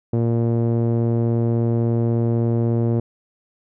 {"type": "tone with low-pass filter", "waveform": "sawtooth", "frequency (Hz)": 116.4, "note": "A#2", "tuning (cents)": -2, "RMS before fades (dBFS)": -19, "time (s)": [0.13, 3], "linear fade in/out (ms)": 5, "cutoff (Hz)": 450, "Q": 1.3, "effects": []}